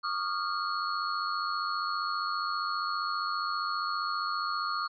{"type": "tone cluster", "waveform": "sine", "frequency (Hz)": [1123, 1218, 1400, 4349], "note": ["C#6", "D#6", "F6", "C#8"], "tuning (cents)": [22, -37, 4, -34], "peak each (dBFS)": [-37, -32, -36, -37], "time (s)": [0.03, 4.88], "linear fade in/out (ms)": 20, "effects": []}